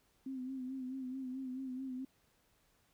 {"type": "tone with vibrato", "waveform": "sine", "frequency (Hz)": 260, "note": "C4", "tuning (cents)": -11, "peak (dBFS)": -39, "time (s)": [0.26, 2.05], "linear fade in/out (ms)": 5, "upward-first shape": "sine", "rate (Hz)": 4.6, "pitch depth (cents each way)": 52, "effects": ["pink hiss -73 dBFS RMS until 2.93 s"]}